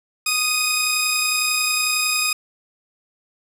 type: tone pair together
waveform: 15% pulse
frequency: 1238 / 2507 Hz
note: D#6 / D#7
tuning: -9 / +12 cents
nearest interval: octave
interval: 1221 cents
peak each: -19 / -12 dBFS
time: 0.26-2.33 s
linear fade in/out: 5 ms
effects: none